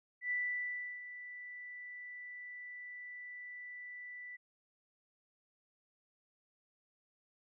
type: tone with ADSR envelope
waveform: sine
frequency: 1975.5 Hz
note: B6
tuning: in tune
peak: -32 dBFS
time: 0.21-4.37 s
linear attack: 97 ms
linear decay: 700 ms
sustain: -13 dB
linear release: 18 ms
effects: none